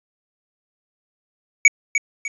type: tone with echo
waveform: square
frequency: 2255 Hz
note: C#7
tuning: 29 cents sharp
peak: -7 dBFS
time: 1.65-1.68 s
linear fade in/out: 2 ms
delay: 300 ms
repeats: 2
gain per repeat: -9 dB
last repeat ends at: 2.28 s
effects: resampled to 22050 Hz + 8-bit